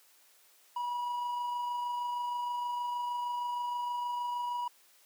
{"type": "tone with amplitude modulation", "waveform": "triangle", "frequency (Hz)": 970, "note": "B5", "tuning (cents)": -31, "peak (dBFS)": -29, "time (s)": [0.76, 4.68], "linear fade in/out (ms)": 5, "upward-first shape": "sine", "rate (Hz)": 26.4, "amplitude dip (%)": 25, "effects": ["white hiss -63 dBFS RMS until 5.05 s", "high-pass 400 Hz 12 dB/octave"]}